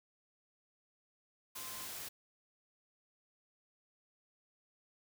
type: tone in noise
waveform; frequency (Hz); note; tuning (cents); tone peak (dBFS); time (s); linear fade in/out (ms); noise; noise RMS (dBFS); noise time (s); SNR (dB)
sine; 1045; C6; -2; -54; 1.55-1.86; 10; white; -45; 1.55-2.09; -12
effects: none